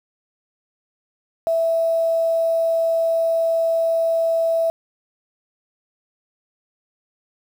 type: tone with quantisation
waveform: sine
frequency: 659.3 Hz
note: E5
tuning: in tune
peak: -16 dBFS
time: 1.47-4.7 s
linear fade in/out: 0 ms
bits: 7
effects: none